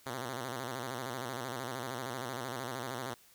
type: tone with vibrato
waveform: 5% pulse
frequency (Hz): 125.8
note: B2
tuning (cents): +32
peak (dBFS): -26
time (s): 0.06-3.14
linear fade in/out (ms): 2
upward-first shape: square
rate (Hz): 13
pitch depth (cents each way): 100
effects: white hiss -62 dBFS RMS until 3.34 s